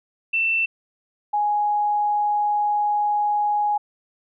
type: tone pair in turn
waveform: sine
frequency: 2677 / 831.8 Hz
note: E7 / G#5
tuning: +26 / +2 cents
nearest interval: octave + minor sixth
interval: 2024 cents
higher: first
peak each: -18 dBFS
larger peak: neither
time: 0.33-0.66 / 1.33-3.78 s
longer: second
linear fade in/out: 10 ms
effects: none